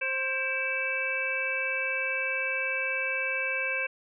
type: harmonic tone with a mistuned harmonic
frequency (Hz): 528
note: C5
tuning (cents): +16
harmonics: 1 / 2 / 3 / 4 / 5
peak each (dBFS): -36 / -42 / -33 / -32 / -31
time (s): 0.01-3.87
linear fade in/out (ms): 10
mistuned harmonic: 4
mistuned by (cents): +150
effects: none